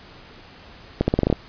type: accelerating click train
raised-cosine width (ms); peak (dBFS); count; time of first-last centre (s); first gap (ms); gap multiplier
2; -4; 8; 1.01-1.327; 70; 0.85
effects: pink hiss -45 dBFS RMS until 1.48 s + resampled to 11025 Hz